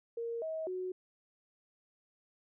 sine tone with pitch steps, 464.8 / 638 / 368.6 Hz, A#4 / D#5 / F#4, -5 / +43 / -7 cents, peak -35 dBFS, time 0.17-0.92 s, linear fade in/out 5 ms, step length 250 ms, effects none

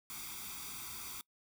white noise with comb filter, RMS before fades -45 dBFS, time 0.1-1.21 s, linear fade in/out 0 ms, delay 0.85 ms, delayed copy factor +0.85, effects noise-tail reverb RT60 0.1 s tail -23 dB re dry

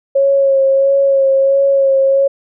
sine tone with vibrato, 546 Hz, C#5, 26 cents flat, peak -8 dBFS, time 0.15-2.28 s, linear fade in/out 10 ms, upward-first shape sine, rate 1.5 Hz, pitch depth 22 cents each way, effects none

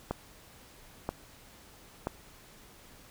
click train, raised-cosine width 1 ms, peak -17 dBFS, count 3, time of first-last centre 0.11-2.071 s, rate 1.02 Hz, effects pink hiss -55 dBFS RMS until 3.1 s

